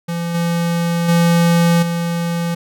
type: tone with level steps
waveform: square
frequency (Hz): 170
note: F3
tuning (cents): -46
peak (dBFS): -20 / -16 / -11 / -18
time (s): 0.08-2.55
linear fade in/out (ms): 10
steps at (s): 0.34 / 1.08 / 1.82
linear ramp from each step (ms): 10
effects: none